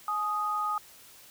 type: tone pair together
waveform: sine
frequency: 845.5 / 1244.5 Hz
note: G#5 / D#6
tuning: +31 / 0 cents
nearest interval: perfect fifth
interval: 669 cents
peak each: -34 / -28 dBFS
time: 0.08-0.78 s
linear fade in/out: 2 ms
effects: white hiss -53 dBFS RMS until 1.3 s